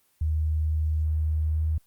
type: tone with pitch glide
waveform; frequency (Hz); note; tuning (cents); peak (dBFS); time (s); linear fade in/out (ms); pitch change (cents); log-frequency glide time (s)
sine; 77.78 to 78.55; D#2 to D#2; 0 to +17; -22; 0.21-1.78; 5; +17; 1.53-1.59
effects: white hiss -66 dBFS RMS until 1.86 s + Opus 24 kbps